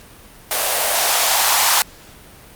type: noise with band-pass filter sweep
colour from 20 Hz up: violet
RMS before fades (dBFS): -17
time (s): 0.51-1.82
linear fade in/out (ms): 0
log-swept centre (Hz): 570 to 910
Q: 3
effects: pink hiss -43 dBFS RMS until 2.55 s + Opus 48 kbps

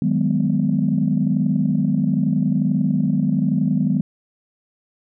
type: chord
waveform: sine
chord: G# minor seventh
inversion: second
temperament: just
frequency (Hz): 155.74 / 186.89 / 207.7 / 249.2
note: D#3 / F#3 / G#3 / B3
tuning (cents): +2 / +18 / 0 / +16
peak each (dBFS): -21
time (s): 0.02-4.01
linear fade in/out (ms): 2
effects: tanh soft clip ceiling -7 dBFS

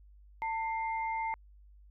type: tone pair together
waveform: sine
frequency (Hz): 897.2 / 2102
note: A5 / C7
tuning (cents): +34 / +7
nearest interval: octave + minor third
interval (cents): 1473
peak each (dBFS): -32 / -39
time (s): 0.42-1.34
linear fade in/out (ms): 0
effects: added 50 Hz sine -54 dBFS peak until 1.9 s

